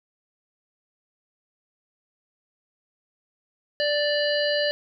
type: harmonic tone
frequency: 587.3 Hz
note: D5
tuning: in tune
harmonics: 1 / 3 / 5 / 7 / 8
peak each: -23 / -28 / -30 / -31 / -32 dBFS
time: 3.8-4.71 s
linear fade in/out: 0 ms
effects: none